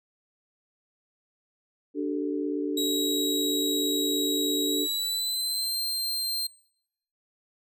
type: chord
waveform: sine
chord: D suspended fourth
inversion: none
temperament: equal with one note detuned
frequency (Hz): 293.7 / 383 / 440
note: D4 / G4 / A4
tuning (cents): 0 / -40 / 0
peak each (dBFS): -28 / -33 / -33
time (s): 1.94-4.88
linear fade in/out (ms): 50
type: tone with pitch glide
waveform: sawtooth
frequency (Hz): 3839 to 4162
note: B7 to C8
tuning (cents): -50 to -10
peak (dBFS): -24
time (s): 2.77-6.47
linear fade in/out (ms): 5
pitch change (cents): +140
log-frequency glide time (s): 4.65-5.76
effects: noise-tail reverb RT60 0.8 s tail -24 dB re dry